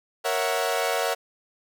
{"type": "chord", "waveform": "sawtooth", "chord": "F# dominant seventh", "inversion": "first", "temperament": "equal", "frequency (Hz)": [466.2, 554.4, 659.3, 740], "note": ["A#4", "C#5", "E5", "F#5"], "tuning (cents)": [0, 0, 0, 0], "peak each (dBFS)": -25, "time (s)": [0.24, 1.15], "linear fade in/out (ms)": 20, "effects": []}